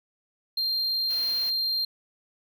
triangle tone, 4186 Hz, C8, in tune, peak -23 dBFS, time 0.57-1.85 s, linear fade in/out 5 ms
white band-stop noise, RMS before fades -42 dBFS, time 1.09-1.51 s, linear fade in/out 20 ms, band 6100 to 10000 Hz, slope 96 dB/octave
effects none

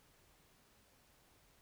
silence, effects pink hiss -69 dBFS RMS until 1.61 s

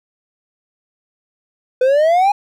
triangle exponential sweep, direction up, 498 to 830.6 Hz, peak -8 dBFS, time 1.81-2.32 s, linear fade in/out 5 ms, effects none

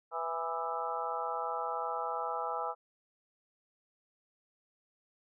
harmonic tone with a mistuned harmonic, 164.81 Hz, E3, in tune, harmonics 3 / 4 / 5 / 6 / 7 / 8, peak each -41 / -41 / -38 / -41 / -41 / -39 dBFS, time 0.11-2.75 s, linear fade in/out 50 ms, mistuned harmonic 7, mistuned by +62 cents, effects none

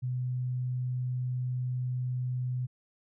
sine tone, 125.9 Hz, B2, 34 cents sharp, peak -29 dBFS, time 0.02-2.67 s, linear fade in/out 20 ms, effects none

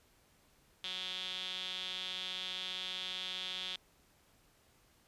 sawtooth tone with band-pass filter, 185 Hz, F#3, in tune, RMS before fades -41 dBFS, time 0.84-3.76 s, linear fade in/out 0 ms, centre 3400 Hz, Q 7, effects pink hiss -68 dBFS RMS until 5.07 s + resampled to 32000 Hz

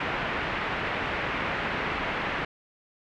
white low-pass noise, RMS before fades -30 dBFS, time 0-2.45 s, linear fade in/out 5 ms, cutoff 2400 Hz, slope 24 dB/octave, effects none

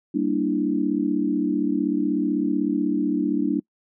sine chord, E half-diminished seventh, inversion first, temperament equal, 196 / 233.1 / 293.7 / 329.6 Hz, G3 / Bb3 / D4 / E4, 0 / 0 / 0 / 0 cents, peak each -28 / -27 / -22 / -27 dBFS, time 0.14-3.6 s, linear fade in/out 10 ms, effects noise-tail reverb RT60 0.1 s tail -26 dB re dry

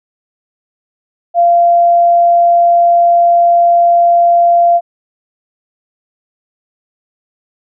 sine tone, 690 Hz, F5, 21 cents flat, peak -5 dBFS, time 1.34-4.81 s, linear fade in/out 50 ms, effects none

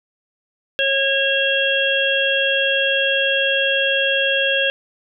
harmonic tone, 546 Hz, C#5, 26 cents flat, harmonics 1 / 3 / 5 / 6, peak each -21 / -21 / -21 / -21 dBFS, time 0.79-4.7 s, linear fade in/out 0 ms, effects none

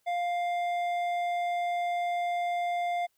sine tone with hard clipping, 701 Hz, F5, 6 cents sharp, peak -29 dBFS, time 0.06-3.07 s, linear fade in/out 20 ms, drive 8 dB, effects white hiss -74 dBFS RMS until 3.17 s

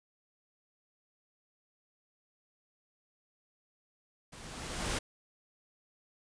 pink noise with level ramp, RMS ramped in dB -50 to -32 dBFS, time 4.32-4.99 s, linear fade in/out 10 ms, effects resampled to 22050 Hz

